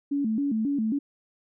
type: tone with vibrato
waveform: sine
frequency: 249.4 Hz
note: B3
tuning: 17 cents sharp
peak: -23 dBFS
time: 0.11-0.99 s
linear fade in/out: 10 ms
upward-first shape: square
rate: 3.7 Hz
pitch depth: 220 cents each way
effects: none